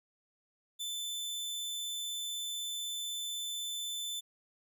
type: tone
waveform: sawtooth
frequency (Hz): 3524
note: A7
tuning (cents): +2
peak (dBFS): -33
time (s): 0.79-4.21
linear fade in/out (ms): 20
effects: none